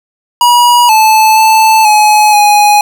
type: tone with pitch steps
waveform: square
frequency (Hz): 965 / 872 / 879 / 847 / 831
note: B5 / A5 / A5 / G#5 / G#5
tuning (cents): -40 / -16 / -2 / +34 / +1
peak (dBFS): -4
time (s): 0.41-2.81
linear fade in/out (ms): 2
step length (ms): 480
effects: none